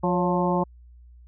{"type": "harmonic tone with a mistuned harmonic", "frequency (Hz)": 177.1, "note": "F3", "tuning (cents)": 24, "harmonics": [1, 2, 3, 4, 5, 6], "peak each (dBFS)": [-24, -27, -28, -31, -27, -31], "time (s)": [0.03, 0.64], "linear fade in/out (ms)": 10, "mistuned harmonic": 3, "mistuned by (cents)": 66, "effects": ["added 60 Hz sine -46 dBFS peak until 1.27 s"]}